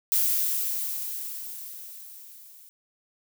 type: noise with level ramp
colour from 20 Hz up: violet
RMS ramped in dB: -22 to -51 dBFS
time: 0.12-2.69 s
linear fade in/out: 0 ms
effects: none